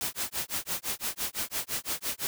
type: noise with tremolo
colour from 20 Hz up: white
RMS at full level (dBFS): -30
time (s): 0.01-2.27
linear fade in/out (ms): 0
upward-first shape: sine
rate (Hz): 5.9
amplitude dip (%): 100
effects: none